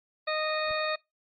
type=harmonic tone; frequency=619 Hz; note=D#5; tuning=9 cents flat; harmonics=1 / 2 / 3 / 4 / 6 / 7; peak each=-30 / -33 / -35 / -36 / -38 / -38 dBFS; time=0.27-0.96 s; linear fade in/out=10 ms
type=noise with exponential growth; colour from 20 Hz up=brown; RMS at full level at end=-40 dBFS; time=0.63-0.72 s; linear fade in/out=5 ms; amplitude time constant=18 ms
effects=noise-tail reverb RT60 0.2 s tail -24 dB re dry + MP3 32 kbps